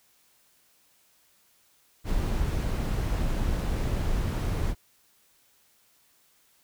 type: noise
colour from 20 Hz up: brown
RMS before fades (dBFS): -27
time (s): 2.04-4.75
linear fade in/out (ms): 50
effects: white hiss -64 dBFS RMS until 6.63 s